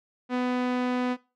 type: tone with low-pass filter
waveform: sawtooth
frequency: 249.5 Hz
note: B3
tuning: 18 cents sharp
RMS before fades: -27 dBFS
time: 0.29-1.17 s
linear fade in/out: 50 ms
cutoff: 2900 Hz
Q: 0.65
effects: noise-tail reverb RT60 0.3 s tail -20 dB re dry